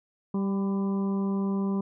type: harmonic tone with a mistuned harmonic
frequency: 196 Hz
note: G3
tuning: in tune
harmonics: 1 / 2 / 3 / 4 / 5 / 6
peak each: -25 / -34 / -46 / -47 / -41 / -48 dBFS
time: 0.34-1.81 s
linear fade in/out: 5 ms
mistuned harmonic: 5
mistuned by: +38 cents
effects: none